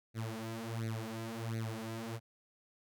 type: tone with flanger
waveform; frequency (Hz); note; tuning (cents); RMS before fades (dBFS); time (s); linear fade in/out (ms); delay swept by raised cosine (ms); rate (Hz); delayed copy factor
sawtooth; 112.9; A2; +45; -40; 0.14-2.2; 50; 0.47 to 5.87; 1.4; +1
effects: none